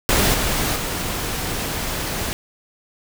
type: noise with level steps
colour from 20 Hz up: pink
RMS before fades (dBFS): -17 / -21 / -25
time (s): 0.09-2.33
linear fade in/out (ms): 0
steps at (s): 0.34 / 0.76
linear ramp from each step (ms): 2
effects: none